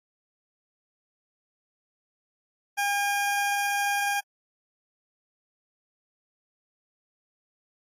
20% pulse tone, 808 Hz, G#5, 48 cents flat, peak -19 dBFS, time 2.77-4.21 s, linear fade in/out 20 ms, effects AAC 48 kbps

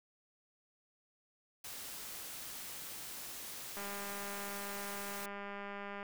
white noise, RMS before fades -46 dBFS, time 1.64-5.26 s, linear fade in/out 5 ms
click train, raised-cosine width 0.5 ms, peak -30 dBFS, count 455, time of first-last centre 3.77-6.029 s, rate 201 Hz
effects none

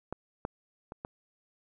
clicks, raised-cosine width 1 ms, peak -21 / -18 / -27 / -23 dBFS, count 4, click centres 0.126 / 0.451 / 0.921 / 1.049 s, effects none

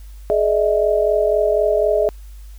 sine tone cluster, 421.9 / 604 / 648 Hz, G#4 / D5 / E5, +27 / +48 / -30 cents, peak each -18 dBFS, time 0.3-2.09 s, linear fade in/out 0 ms, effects added 50 Hz sine -34 dBFS peak until 2.58 s + white hiss -53 dBFS RMS until 2.58 s

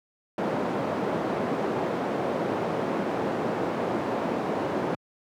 white band-pass noise, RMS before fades -28 dBFS, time 0.38-4.95 s, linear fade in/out 2 ms, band 160 to 600 Hz, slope 12 dB/octave, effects high-pass 100 Hz 12 dB/octave

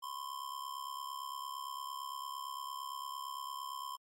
square ring-modulated tone, 1046.5 Hz, C6, in tune, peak -38 dBFS, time 0.02-3.97 s, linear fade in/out 20 ms, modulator 34.4 Hz, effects MP3 64 kbps

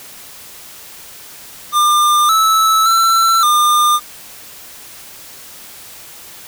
square tone with pitch steps, 1199 / 1307 / 1342 / 1204 Hz, D6 / E6 / E6 / D6, +36 / -15 / +31 / +43 cents, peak -10 dBFS, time 1.72-4 s, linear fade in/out 50 ms, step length 570 ms, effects white hiss -36 dBFS RMS until 6.47 s

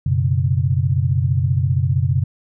sine chord, F# suspended fourth, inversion none, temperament equal, 92.5 / 123.47 / 138.59 Hz, F#2 / B2 / C#3, 0 / 0 / 0 cents, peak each -19 dBFS, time 0.06-2.24 s, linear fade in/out 5 ms, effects none

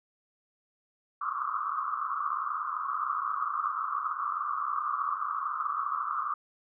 pink band-pass noise, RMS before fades -32 dBFS, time 1.21-6.34 s, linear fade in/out 5 ms, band 1100 to 1300 Hz, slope 96 dB/octave, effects none

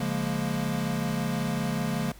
square chord, Bb minor seventh, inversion first, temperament equal with one note detuned, 141.18 / 174.61 / 207.7 / 233.1 Hz, Db3 / F3 / Ab3 / Bb3, +32 / 0 / 0 / 0 cents, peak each -33 dBFS, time 0-2.12 s, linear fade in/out 5 ms, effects added 50 Hz sine -48 dBFS peak until 2.19 s + pink hiss -53 dBFS RMS until 2.19 s

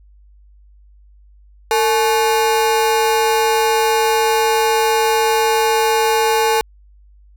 40% pulse ring-modulated tone, 655 Hz, E5, 11 cents flat, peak -9 dBFS, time 1.71-6.61 s, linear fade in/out 0 ms, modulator 203 Hz, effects added 50 Hz sine -44 dBFS peak until 7.36 s

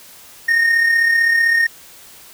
triangle tone with amplitude modulation, 1844 Hz, A#6, 19 cents flat, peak -8 dBFS, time 0.48-1.67 s, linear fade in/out 10 ms, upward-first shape sine, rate 35.7 Hz, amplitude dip 45%, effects white hiss -42 dBFS RMS until 2.33 s

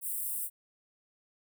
white high-pass noise, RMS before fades -35 dBFS, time 0.01-0.5 s, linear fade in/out 50 ms, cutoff 8100 Hz, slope 96 dB/octave, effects none

